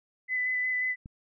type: tone with vibrato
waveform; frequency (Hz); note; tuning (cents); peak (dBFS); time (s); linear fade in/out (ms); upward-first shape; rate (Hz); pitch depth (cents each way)
sine; 2007; B6; +27; -26; 0.28-0.96; 50; square; 5.6; 10
type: click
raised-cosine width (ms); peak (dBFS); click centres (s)
5; -31; 1.059
effects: none